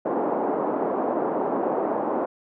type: band-pass noise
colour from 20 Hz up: pink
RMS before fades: -25 dBFS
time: 0.05-2.26 s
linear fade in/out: 10 ms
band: 270 to 940 Hz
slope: 24 dB/octave
effects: none